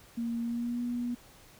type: tone with pitch glide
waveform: sine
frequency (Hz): 233.1 to 241.7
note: A#3 to B3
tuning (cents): 0 to -37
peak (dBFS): -30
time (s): 0.17-1.15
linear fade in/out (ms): 10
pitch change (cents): +63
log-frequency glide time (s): 0.41-0.82
effects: pink hiss -56 dBFS RMS until 1.59 s